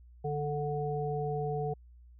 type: harmonic tone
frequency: 147 Hz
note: D3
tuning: 2 cents sharp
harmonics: 1 / 3 / 5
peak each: -34 / -34 / -37 dBFS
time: 0.24-1.74 s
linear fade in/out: 10 ms
effects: added 60 Hz sine -52 dBFS peak until 2.19 s